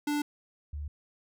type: tone pair in turn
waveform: square / sine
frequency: 293.7 / 73.42 Hz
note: D4 / D2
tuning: 0 / 0 cents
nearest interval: 2 octaves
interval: 2400 cents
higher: first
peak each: -28 / -34 dBFS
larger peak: first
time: 0.07-0.22 / 0.73-0.88 s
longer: neither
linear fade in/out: 5 ms
effects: none